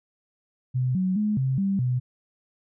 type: tone with pitch steps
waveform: sine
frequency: 127.3 / 186 / 211 / 132.1 / 195.9 / 125.5 Hz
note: C3 / F#3 / G#3 / C3 / G3 / B2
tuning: -47 / +9 / +28 / +17 / -1 / +28 cents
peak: -21 dBFS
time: 0.74-2 s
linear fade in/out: 20 ms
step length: 210 ms
effects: none